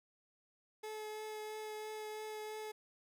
30% pulse tone with vibrato, 429.7 Hz, A4, 41 cents flat, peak -40 dBFS, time 0.83-2.72 s, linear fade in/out 10 ms, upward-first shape triangle, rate 3 Hz, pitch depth 12 cents each way, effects none

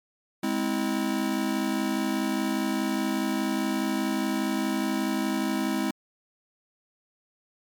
square chord, Ab augmented, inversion none, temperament just, 207.7 / 259.6 / 324.5 Hz, Ab3 / C4 / E4, 0 / -13 / -27 cents, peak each -30 dBFS, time 0.43-5.91 s, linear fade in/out 5 ms, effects MP3 96 kbps

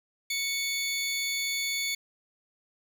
25% pulse tone pair together, 2216 / 3493 Hz, C#7 / A7, -1 / -13 cents, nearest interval minor sixth, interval 788 cents, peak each -26 / -30 dBFS, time 0.3-1.95 s, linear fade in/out 5 ms, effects none

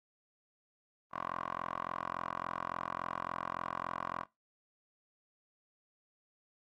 10% pulse tone with band-pass filter, 43.55 Hz, F1, 4 cents flat, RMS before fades -40 dBFS, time 1.11-4.26 s, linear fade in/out 50 ms, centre 1100 Hz, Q 3.8, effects noise-tail reverb RT60 0.2 s tail -20 dB re dry + Opus 32 kbps

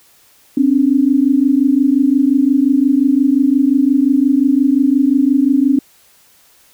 sine tone pair together, 261.6 / 287.3 Hz, C4 / D4, 0 / -38 cents, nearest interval major second, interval 162 cents, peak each -12 dBFS, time 0.57-5.79 s, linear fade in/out 5 ms, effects white hiss -50 dBFS RMS until 6.73 s

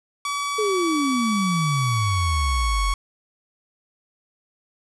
sawtooth tone with pitch glide, 1142 to 1108.2 Hz, D6 to C#6, -49 to -1 cents, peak -20 dBFS, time 0.25-2.94 s, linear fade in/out 2 ms, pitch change -52 cents, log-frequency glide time 1.72-2.34 s
sine exponential sweep, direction down, 440 to 43.65 Hz, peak -20 dBFS, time 0.58-2.94 s, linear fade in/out 10 ms
effects resampled to 24000 Hz + 7-bit

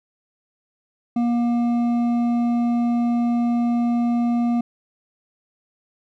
sine tone with hard clipping, 237.7 Hz, A#3, 34 cents sharp, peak -19 dBFS, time 1.16-4.61 s, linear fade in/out 5 ms, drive 7 dB, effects none

